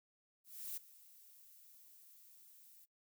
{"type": "noise with ADSR envelope", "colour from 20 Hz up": "violet", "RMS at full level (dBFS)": -43, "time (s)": [0.44, 2.86], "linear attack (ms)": 330, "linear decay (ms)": 11, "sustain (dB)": -19, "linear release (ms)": 24, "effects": ["noise-tail reverb RT60 0.1 s tail -21 dB re dry"]}